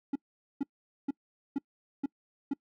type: tone bursts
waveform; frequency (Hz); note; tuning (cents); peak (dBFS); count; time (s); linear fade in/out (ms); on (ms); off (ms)
triangle; 279.2; C#4; +13; -25; 6; 0.13-2.536; 5; 26; 450
effects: noise-tail reverb RT60 0.1 s tail -25 dB re dry